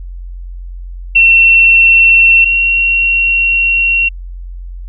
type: tone pair in turn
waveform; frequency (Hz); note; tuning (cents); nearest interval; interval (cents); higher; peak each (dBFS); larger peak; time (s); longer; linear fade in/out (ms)
sine; 2709 / 2736; E7 / F7; +47 / -36; unison; 17; second; -3 / -8; first; 1.15-2.45 / 2.45-4.09; second; 10
effects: added 44 Hz sine -23 dBFS peak until 4.88 s